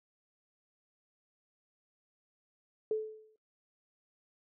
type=tone with exponential decay; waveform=sine; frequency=434.3 Hz; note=A4; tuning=23 cents flat; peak=-26 dBFS; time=2.91-3.36 s; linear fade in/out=2 ms; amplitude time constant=96 ms; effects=noise-tail reverb RT60 0.1 s tail -19 dB re dry